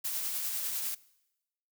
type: noise with tremolo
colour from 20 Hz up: blue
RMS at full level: -33 dBFS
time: 0.04-0.95 s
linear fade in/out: 10 ms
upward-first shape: sine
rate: 10 Hz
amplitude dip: 30%
effects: noise-tail reverb RT60 0.9 s tail -21 dB re dry